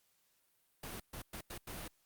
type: noise bursts at uneven times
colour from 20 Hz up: pink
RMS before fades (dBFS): -45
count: 5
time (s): 0.83-1 / 1.13-1.22 / 1.33-1.41 / 1.5-1.58 / 1.67-1.88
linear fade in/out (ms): 5
effects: white hiss -75 dBFS RMS until 2.05 s + Opus 48 kbps